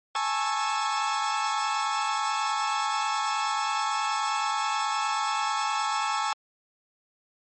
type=chord; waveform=40% pulse; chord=A major seventh; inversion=third; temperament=equal with one note detuned; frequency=830.6 / 880 / 1098.5 / 1318.5 Hz; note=G#5 / A5 / C#6 / E6; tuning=0 / 0 / -16 / 0 cents; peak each=-30 dBFS; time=0.15-6.33 s; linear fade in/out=2 ms; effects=MP3 32 kbps